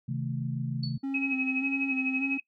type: chord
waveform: sine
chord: A diminished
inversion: first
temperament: just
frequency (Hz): 132 / 158.4 / 220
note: C3 / Eb3 / A3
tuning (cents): +16 / +31 / 0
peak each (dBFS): -31 / -35 / -36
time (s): 0.08-0.98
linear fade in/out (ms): 10
type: tone with exponential decay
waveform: sine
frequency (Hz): 4442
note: C#8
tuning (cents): +3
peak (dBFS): -32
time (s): 0.83-1.03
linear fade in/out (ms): 5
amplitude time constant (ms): 43
type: tone with vibrato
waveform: triangle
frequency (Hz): 267.7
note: C4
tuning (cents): +40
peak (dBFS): -27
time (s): 1.03-2.38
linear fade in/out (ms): 10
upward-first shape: square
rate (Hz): 1.7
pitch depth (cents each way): 28
type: tone with tremolo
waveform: sine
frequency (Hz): 2549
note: D#7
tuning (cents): +41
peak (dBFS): -26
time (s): 1.14-2.4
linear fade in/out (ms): 5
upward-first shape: sine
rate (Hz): 12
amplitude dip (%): 75
effects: noise-tail reverb RT60 0.1 s tail -21 dB re dry